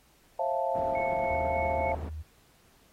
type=chord; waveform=sine; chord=F major seventh; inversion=second; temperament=equal with one note detuned; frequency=535.8 / 659.3 / 698.5 / 880 Hz; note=C5 / E5 / F5 / A5; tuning=+41 / 0 / 0 / 0 cents; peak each=-32 dBFS; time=0.39-1.95 s; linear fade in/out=5 ms
type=low-pass noise; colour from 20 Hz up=white; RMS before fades=-41 dBFS; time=0.74-2.1 s; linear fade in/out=20 ms; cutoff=440 Hz; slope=12 dB/octave
type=tone with tremolo; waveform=sine; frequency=2200 Hz; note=C#7; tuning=14 cents flat; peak=-34 dBFS; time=0.95-1.92 s; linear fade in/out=2 ms; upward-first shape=sine; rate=3.4 Hz; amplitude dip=55%
type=tone; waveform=sine; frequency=77.78 Hz; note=D#2; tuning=in tune; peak=-35 dBFS; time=1.3-2.23 s; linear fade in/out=20 ms
effects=pink hiss -63 dBFS RMS until 2.92 s + AAC 48 kbps